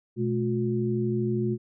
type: tone cluster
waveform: sine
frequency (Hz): 122.5 / 215.2 / 358.8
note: B2 / A3 / F4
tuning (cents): -14 / -38 / +47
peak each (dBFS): -28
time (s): 0.16-1.58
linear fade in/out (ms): 50
effects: none